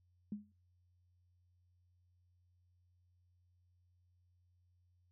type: tone with exponential decay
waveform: sine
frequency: 207.7 Hz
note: G#3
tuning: in tune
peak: -36 dBFS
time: 0.32-0.52 s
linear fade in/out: 2 ms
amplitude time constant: 43 ms
effects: noise-tail reverb RT60 0.4 s tail -24 dB re dry + added 89 Hz sine -70 dBFS peak until 5.11 s